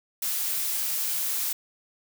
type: noise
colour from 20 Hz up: blue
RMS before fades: -28 dBFS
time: 0.22-1.53 s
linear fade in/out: 5 ms
effects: none